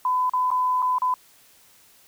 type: tone with dropouts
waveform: sine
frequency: 1007 Hz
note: B5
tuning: 33 cents sharp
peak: -19 dBFS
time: 0.05-1.14 s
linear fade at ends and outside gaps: 2 ms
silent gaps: 0.296-0.335 / 0.505-0.514 / 0.821-0.825 / 0.984-1.019 s
effects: white hiss -55 dBFS RMS until 2.07 s